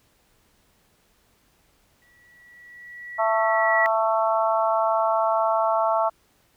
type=tone with exponential growth; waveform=sine; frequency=1940 Hz; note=B6; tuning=31 cents flat; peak=-18 dBFS; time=2.02-3.86 s; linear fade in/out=0 ms; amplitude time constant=400 ms
type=harmonic tone; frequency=221.9 Hz; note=A3; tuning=15 cents sharp; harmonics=3 / 4 / 5 / 6; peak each=-22 / -24 / -26 / -28 dBFS; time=3.18-6.1 s; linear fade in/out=20 ms
effects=pink hiss -63 dBFS RMS until 6.56 s